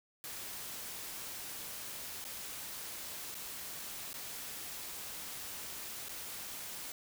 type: noise with dropouts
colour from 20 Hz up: white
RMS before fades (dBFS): -44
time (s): 0.24-6.92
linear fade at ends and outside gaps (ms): 1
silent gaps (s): 2.242-2.25 / 3.345-3.351 / 4.131-4.141 / 6.086-6.092
effects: none